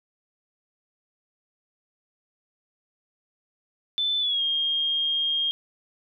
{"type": "tone with pitch glide", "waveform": "sine", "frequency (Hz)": [3520, 3228], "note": ["A7", "G#7"], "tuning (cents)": [0, -50], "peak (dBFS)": -22, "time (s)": [3.98, 5.51], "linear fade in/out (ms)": 0, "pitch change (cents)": -150, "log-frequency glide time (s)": [4.19, 4.42], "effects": []}